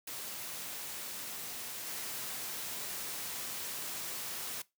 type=noise with level steps; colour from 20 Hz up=white; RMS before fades=-42 / -40 dBFS; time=0.07-4.62 s; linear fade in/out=5 ms; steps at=1.86 s; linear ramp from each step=10 ms; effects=noise-tail reverb RT60 0.2 s tail -20 dB re dry + high-pass 100 Hz 12 dB/octave